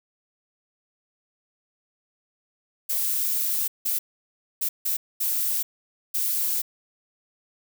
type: noise bursts at uneven times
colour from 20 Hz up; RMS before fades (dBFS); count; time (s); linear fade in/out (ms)
violet; -25; 6; 2.89-3.68 / 3.85-3.99 / 4.61-4.69 / 4.85-4.97 / 5.2-5.63 / 6.14-6.62; 10
effects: none